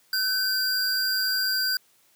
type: tone pair together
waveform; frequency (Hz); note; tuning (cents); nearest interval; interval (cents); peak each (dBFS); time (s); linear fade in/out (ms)
square; 1524 / 4775; G6 / D8; -49 / +28; octave + minor sixth; 1977; -28 / -25; 0.13-1.77; 2
effects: white hiss -62 dBFS RMS until 2.15 s + high-pass 100 Hz 12 dB/octave